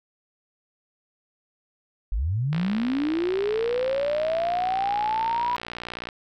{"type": "linear sweep", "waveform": "sine", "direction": "up", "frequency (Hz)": [41.39, 987.8], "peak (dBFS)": -22, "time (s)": [2.12, 5.56], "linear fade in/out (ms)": 0}
{"type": "click train", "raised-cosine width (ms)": 0.3, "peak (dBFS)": -17, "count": 212, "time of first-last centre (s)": [2.53, 6.088], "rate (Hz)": 59.3}
{"effects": []}